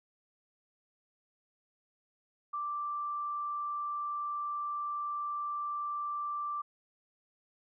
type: tone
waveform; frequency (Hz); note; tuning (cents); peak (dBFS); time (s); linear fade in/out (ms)
sine; 1174.7; D6; 0; -33; 2.53-6.62; 10
effects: none